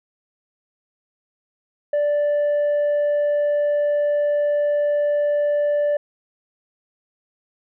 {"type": "tone", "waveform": "sine", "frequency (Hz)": 586, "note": "D5", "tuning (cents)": -4, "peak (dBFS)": -14, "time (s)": [1.93, 5.97], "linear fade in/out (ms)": 5, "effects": ["tanh soft clip ceiling -16 dBFS"]}